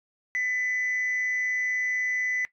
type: tone with amplitude modulation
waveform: sine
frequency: 2000 Hz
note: B6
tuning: 21 cents sharp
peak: -21 dBFS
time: 0.35-2.45 s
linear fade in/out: 0 ms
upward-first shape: sine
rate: 204 Hz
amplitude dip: 55%
effects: noise-tail reverb RT60 0.1 s tail -18 dB re dry + tanh soft clip ceiling -21 dBFS